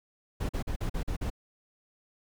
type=noise bursts; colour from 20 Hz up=brown; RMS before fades=-31 dBFS; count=7; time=0.4-1.302 s; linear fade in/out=10 ms; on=92 ms; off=43 ms; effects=none